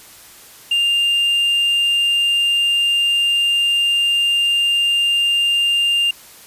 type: tone with quantisation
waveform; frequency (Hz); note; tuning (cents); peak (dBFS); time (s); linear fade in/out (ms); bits
triangle; 2800; F7; +4; -12; 0.71-6.11; 5; 7
effects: white hiss -42 dBFS RMS until 6.46 s + resampled to 32000 Hz